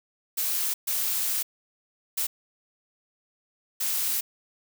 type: noise bursts at uneven times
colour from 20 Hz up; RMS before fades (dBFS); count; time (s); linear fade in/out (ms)
blue; -27; 4; 0.37-0.74 / 0.87-1.43 / 2.17-2.27 / 3.8-4.21; 10
effects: none